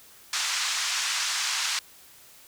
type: band-pass noise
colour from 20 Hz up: white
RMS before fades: -28 dBFS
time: 0.33-1.79 s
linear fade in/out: 2 ms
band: 1000 to 7000 Hz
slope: 24 dB/octave
effects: white hiss -52 dBFS RMS until 2.47 s